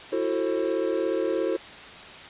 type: chord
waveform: triangle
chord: F# half-diminished seventh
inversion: third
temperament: just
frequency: 333 / 370 / 444 / 532.8 Hz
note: E4 / F#4 / A4 / C5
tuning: +18 / 0 / +16 / +31 cents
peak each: -27 dBFS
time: 0.12-1.57 s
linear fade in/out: 10 ms
effects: white hiss -42 dBFS RMS until 2.29 s + resampled to 8000 Hz